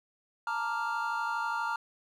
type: chord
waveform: triangle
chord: Bb major seventh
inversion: third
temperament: equal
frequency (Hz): 880 / 932.3 / 1174.7 / 1396.9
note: A5 / Bb5 / D6 / F6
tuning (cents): 0 / 0 / 0 / 0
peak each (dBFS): -36 / -32 / -37 / -32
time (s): 0.47-1.76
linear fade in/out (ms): 2
effects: none

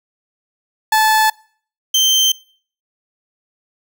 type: tone pair in turn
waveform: 30% pulse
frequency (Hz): 870 / 3121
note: A5 / G7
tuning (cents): -20 / -8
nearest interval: octave + minor seventh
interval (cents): 2212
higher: second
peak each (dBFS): -8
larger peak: neither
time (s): 0.92-1.3 / 1.94-2.32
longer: neither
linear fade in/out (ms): 5
effects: noise-tail reverb RT60 0.5 s tail -24 dB re dry

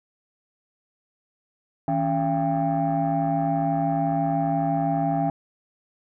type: tone cluster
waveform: sine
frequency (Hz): 160.6 / 278.4 / 682 / 794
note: E3 / C#4 / F5 / G5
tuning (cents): -45 / +8 / -41 / +22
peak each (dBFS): -25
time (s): 1.88-5.3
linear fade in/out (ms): 2
effects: tanh soft clip ceiling -15 dBFS

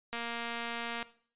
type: click train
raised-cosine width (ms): 0.3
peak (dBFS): -22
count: 211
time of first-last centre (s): 0.13-1.027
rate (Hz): 234
effects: noise-tail reverb RT60 0.5 s tail -17 dB re dry + resampled to 8000 Hz

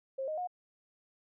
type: tone with pitch steps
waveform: sine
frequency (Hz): 534 / 620.5 / 721.1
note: C5 / D#5 / F#5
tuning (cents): +35 / -5 / -45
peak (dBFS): -33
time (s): 0.18-0.474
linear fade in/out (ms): 10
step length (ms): 98
effects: none

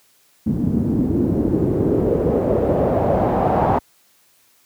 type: noise with low-pass filter sweep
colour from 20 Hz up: pink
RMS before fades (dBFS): -17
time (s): 0.46-3.79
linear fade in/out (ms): 10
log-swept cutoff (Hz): 220 to 850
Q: 2.7
effects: white hiss -57 dBFS RMS until 4.65 s + high-pass 80 Hz 12 dB/octave

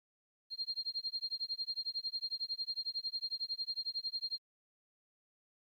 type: tone with tremolo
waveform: sine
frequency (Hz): 4208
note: C8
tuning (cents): +9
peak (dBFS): -33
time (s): 0.5-4.4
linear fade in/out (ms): 50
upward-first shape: sine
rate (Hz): 11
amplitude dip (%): 100
effects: 12-bit

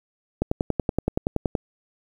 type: click train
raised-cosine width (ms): 2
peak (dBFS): -8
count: 13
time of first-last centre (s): 0.42-1.552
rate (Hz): 10.6
effects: 8-bit

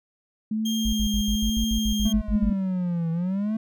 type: tone with vibrato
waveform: sine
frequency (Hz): 214.8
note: A3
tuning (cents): -41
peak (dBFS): -23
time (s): 0.51-2.53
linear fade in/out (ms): 5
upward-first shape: sine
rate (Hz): 1.1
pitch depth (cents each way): 57
type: tone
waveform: 30% pulse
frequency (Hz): 3213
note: G7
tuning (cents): +42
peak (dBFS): -26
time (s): 0.65-2.13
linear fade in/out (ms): 10
type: tone bursts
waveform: sine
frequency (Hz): 52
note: G#1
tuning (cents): +3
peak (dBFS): -23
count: 12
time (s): 0.85-2.503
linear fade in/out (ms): 5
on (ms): 80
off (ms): 63
type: linear two-way sweep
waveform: triangle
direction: down then up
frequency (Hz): 223.5 to 162.6 to 223.5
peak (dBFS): -21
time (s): 2.05-3.57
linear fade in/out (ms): 5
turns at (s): 3.11
effects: none

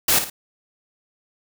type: noise with echo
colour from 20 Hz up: white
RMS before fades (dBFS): -17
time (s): 0.08-0.19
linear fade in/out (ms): 5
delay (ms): 55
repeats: 2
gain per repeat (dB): -9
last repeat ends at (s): 0.3
effects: none

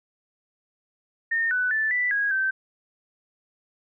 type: tone with pitch steps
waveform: sine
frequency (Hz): 1828 / 1494 / 1757 / 1977 / 1647 / 1551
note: A#6 / F#6 / A6 / B6 / G#6 / G6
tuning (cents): -34 / +16 / -3 / +1 / -15 / -19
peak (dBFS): -21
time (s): 1.31-2.51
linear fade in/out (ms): 10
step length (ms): 200
effects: none

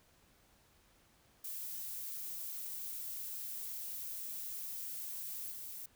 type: noise with level steps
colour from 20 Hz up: violet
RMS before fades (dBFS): -43 / -46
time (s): 1.44-5.86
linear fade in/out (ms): 5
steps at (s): 5.5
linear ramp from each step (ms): 20
effects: pink hiss -68 dBFS RMS until 5.95 s

